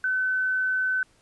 sine tone, 1517 Hz, F#6, 43 cents sharp, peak -22 dBFS, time 0.04-1.03 s, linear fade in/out 2 ms, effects pink hiss -62 dBFS RMS until 1.21 s + resampled to 24000 Hz

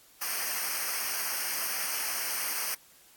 white noise with comb filter, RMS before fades -32 dBFS, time 0.21-2.75 s, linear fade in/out 10 ms, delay 0.27 ms, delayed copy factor -0.9, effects white hiss -58 dBFS RMS until 3.16 s + AAC 64 kbps

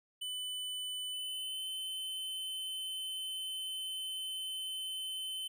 square tone with pitch glide, 3000 to 3058 Hz, F#7 to G7, +23 to -44 cents, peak -38 dBFS, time 0.21-5.48 s, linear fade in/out 10 ms, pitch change +33 cents, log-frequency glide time 1.11-1.63 s, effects none

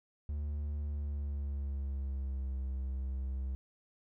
triangle tone with pitch glide, 73.42 to 65.79 Hz, D2 to C2, 0 to +10 cents, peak -32 dBFS, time 0.29-3.55 s, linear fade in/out 0 ms, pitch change -190 cents, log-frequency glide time 0.82-2.54 s, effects none

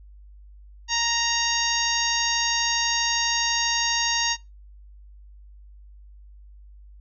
harmonic tone, 932.3 Hz, A#5, in tune, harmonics 1 / 2 / 3 / 4 / 5 / 6 / 7, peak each -29 / -29 / -29 / -29 / -29 / -29 / -29 dBFS, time 0.88-4.37 s, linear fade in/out 50 ms, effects noise-tail reverb RT60 0.2 s tail -21 dB re dry + added 50 Hz sine -44 dBFS peak until 7 s

